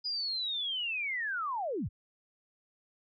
sine linear sweep, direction down, 4978 to 49 Hz, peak -31 dBFS, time 0.04-1.89 s, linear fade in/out 20 ms, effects MP3 48 kbps

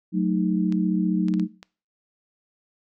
sine chord, D# diminished, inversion first, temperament equal, 185 / 220 / 311.1 Hz, F#3 / A3 / D#4, 0 / 0 / 0 cents, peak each -21 / -27 / -26 dBFS, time 0.12-1.48 s, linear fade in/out 50 ms
clicks, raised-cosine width 0.2 ms, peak -23 dBFS, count 5, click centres 0.724 / 1.284 / 1.339 / 1.397 / 1.629 s
effects noise-tail reverb RT60 0.4 s tail -22 dB re dry

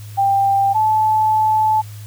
sine tone pair in turn, 790 / 867.8 Hz, G5 / A5, +13 / -24 cents, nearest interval major second, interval 163 cents, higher second, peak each -12 dBFS, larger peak neither, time 0.17-0.74 / 0.74-1.82 s, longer second, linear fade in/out 20 ms, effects added 105 Hz sine -31 dBFS peak until 2.06 s + white hiss -44 dBFS RMS until 2.06 s

